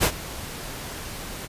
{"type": "noise with ADSR envelope", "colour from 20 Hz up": "pink", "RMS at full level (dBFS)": -17, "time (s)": [0, 1.48], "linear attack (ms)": 34, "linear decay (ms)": 76, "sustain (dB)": -18, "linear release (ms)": 30, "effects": ["resampled to 32000 Hz"]}